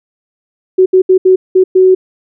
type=tone bursts at uneven times; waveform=sine; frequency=373.4 Hz; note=F#4; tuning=16 cents sharp; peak=-3 dBFS; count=6; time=0.78-0.86 / 0.93-1.02 / 1.09-1.18 / 1.25-1.36 / 1.55-1.64 / 1.75-1.95 s; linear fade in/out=10 ms; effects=none